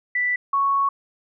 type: tone pair in turn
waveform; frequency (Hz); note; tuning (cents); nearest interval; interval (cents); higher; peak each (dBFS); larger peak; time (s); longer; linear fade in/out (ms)
sine; 1975.5 / 1108.7; B6 / C#6; 0 / 0; minor seventh; 1000; first; -19 / -17; second; 0.15-0.36 / 0.53-0.89; second; 5
effects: none